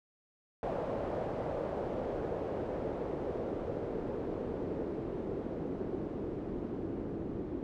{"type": "noise with low-pass filter sweep", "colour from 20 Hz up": "white", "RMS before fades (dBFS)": -37, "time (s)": [0.63, 7.63], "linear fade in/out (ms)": 0, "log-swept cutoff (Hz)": [600, 320], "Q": 2.2, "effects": []}